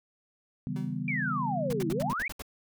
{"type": "chord", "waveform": "sine", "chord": "C# half-diminished seventh", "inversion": "none", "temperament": "equal with one note detuned", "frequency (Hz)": [138.59, 161.7, 196, 246.9], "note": ["C#3", "E3", "G3", "B3"], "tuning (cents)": [0, -33, 0, 0], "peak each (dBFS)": -36, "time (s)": [0.67, 2.13], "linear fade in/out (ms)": 0}
{"type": "tone with exponential decay", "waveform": "30% pulse", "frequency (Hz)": 190, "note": "F#3", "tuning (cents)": 46, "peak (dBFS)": -36, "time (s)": [0.76, 1.03], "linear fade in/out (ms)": 2, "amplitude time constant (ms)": 58}
{"type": "exponential two-way sweep", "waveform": "sine", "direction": "down then up", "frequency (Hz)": [2400, 311.1, 2400], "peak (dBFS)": -29, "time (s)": [1.08, 2.28], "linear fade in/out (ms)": 2, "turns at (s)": 1.89}
{"type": "noise bursts", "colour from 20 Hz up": "pink", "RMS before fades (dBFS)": -39, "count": 8, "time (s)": [1.7, 2.422], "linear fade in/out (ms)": 2, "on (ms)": 29, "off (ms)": 70}
{"effects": []}